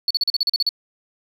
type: tone bursts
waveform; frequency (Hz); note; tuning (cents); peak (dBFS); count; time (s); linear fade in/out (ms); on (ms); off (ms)
sine; 4435; C#8; 0; -14; 10; 0.08-0.691; 2; 26; 39
effects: tanh soft clip ceiling -13 dBFS